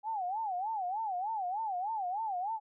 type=tone with vibrato; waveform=sine; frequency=801 Hz; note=G5; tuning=37 cents sharp; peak=-32 dBFS; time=0.03-2.6 s; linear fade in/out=50 ms; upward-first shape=sine; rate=3.3 Hz; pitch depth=210 cents each way; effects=none